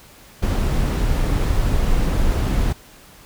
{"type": "noise", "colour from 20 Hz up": "brown", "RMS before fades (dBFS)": -18, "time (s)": [0.42, 2.73], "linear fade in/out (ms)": 10, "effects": ["pink hiss -46 dBFS RMS until 3.25 s"]}